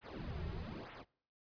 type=noise with flanger; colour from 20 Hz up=brown; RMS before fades=-45 dBFS; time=0.01-1.05 s; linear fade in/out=50 ms; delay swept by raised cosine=0.2 to 4.1 ms; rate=1.1 Hz; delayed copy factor=-0.95; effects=noise-tail reverb RT60 0.6 s tail -24 dB re dry + resampled to 11025 Hz